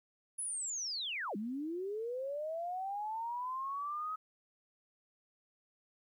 sine linear two-way sweep, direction down then up, 10548 to 196 to 1278 Hz, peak -36 dBFS, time 0.38-4.16 s, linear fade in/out 10 ms, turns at 1.36 s, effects 12-bit

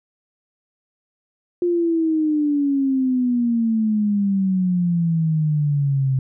sine exponential sweep, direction down, 354.1 to 130.81 Hz, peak -16 dBFS, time 1.62-6.19 s, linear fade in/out 2 ms, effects none

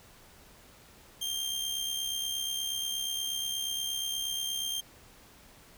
sawtooth tone with amplitude modulation, 3181 Hz, G7, 25 cents sharp, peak -26 dBFS, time 1.21-4.81 s, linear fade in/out 10 ms, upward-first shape sine, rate 68.4 Hz, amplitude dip 50%, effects pink hiss -56 dBFS RMS until 5.77 s

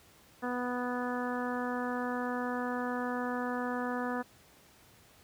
harmonic tone, 246.9 Hz, B3, in tune, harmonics 1 / 2 / 3 / 4 / 5 / 6 / 7, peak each -35 / -38 / -40 / -41 / -42 / -43 / -43 dBFS, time 0.42-4.23 s, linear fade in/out 20 ms, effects pink hiss -60 dBFS RMS until 5.23 s + high-pass 60 Hz 12 dB/octave

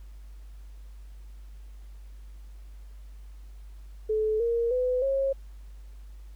sine tone with pitch steps, 433.1 / 466.9 / 503.3 / 542.5 Hz, A4 / A#4 / B4 / C#5, -27 / +3 / +33 / -37 cents, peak -23 dBFS, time 4.09-5.33 s, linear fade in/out 10 ms, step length 310 ms, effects added 50 Hz sine -42 dBFS peak until 6.35 s + pink hiss -64 dBFS RMS until 6.35 s

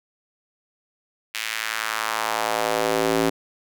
square tone with high-pass filter sweep, 55.3 Hz, A1, 9 cents sharp, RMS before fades -24 dBFS, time 1.34-3.3 s, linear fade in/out 10 ms, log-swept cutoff 2400 to 300 Hz, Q 1.6, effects none

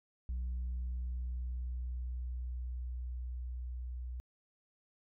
sine tone with level ramp, 61.74 Hz, B1, in tune, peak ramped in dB -32 to -38 dBFS, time 0.29-4.2 s, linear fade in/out 0 ms, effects tanh soft clip ceiling -33 dBFS

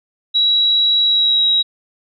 sine tone with pitch glide, 3886 to 3841 Hz, B7 to B7, -29 to -49 cents, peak -11 dBFS, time 0.34-1.63 s, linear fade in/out 20 ms, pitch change -20 cents, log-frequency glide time 1.04-1.46 s, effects none

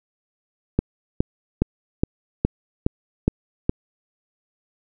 click train, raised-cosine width 3 ms, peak -4 dBFS, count 8, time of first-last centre 0.79-3.695 s, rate 2.41 Hz, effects none

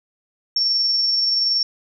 sine tone with amplitude modulation, 5460 Hz, F8, 40 cents flat, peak -15 dBFS, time 0.56-1.63 s, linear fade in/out 2 ms, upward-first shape sine, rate 21.1 Hz, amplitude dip 25%, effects none

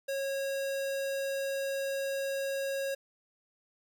square tone, 547 Hz, C#5, 23 cents flat, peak -32 dBFS, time 0.08-2.95 s, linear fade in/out 10 ms, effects 10-bit

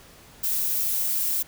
violet noise, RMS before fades -25 dBFS, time 0.43-1.43 s, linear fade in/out 10 ms, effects pink hiss -50 dBFS RMS until 1.47 s

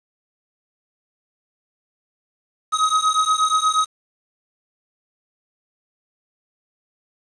square beating tone pair, 1262 / 1270.4 Hz, D#6 / D#6, +24 / +36 cents, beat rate 8.4 Hz, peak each -20 dBFS, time 2.72-3.86 s, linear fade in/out 20 ms, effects resampled to 22050 Hz + 7-bit

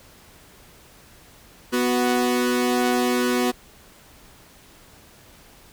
sawtooth tone pair together, 246.9 / 369.7 Hz, B3 / F#4, 0 / -1 cents, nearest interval perfect fifth, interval 699 cents, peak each -17 / -19 dBFS, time 1.72-3.52 s, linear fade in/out 20 ms, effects pink hiss -50 dBFS RMS until 5.72 s

